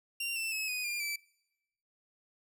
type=tone with pitch steps; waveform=sawtooth; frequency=2767 / 2671 / 2579 / 2489 / 2403 / 2320 Hz; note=F7 / E7 / E7 / D#7 / D7 / D7; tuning=-17 / +22 / -39 / 0 / +39 / -22 cents; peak=-30 dBFS; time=0.2-1.16 s; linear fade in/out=5 ms; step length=160 ms; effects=noise-tail reverb RT60 0.9 s tail -24 dB re dry